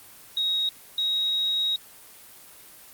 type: tone pair in turn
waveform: sine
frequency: 3779 / 3792 Hz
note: A#7 / A#7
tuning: +23 / +29 cents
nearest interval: unison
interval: 6 cents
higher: second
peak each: -22 / -22 dBFS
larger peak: neither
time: 0.37-0.69 / 0.98-1.76 s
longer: second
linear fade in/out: 2 ms
effects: white hiss -48 dBFS RMS until 2.93 s + Opus 24 kbps